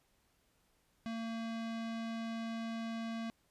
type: tone with low-pass filter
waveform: square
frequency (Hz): 227.3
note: A#3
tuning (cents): -43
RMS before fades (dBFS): -40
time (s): 1.06-3.3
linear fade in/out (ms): 0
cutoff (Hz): 4400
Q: 1
effects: pink hiss -74 dBFS RMS until 3.5 s + resampled to 32000 Hz